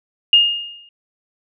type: tone with exponential decay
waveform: sine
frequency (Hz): 2837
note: F7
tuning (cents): +27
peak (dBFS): -5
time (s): 0.33-0.89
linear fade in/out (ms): 2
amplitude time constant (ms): 120
effects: none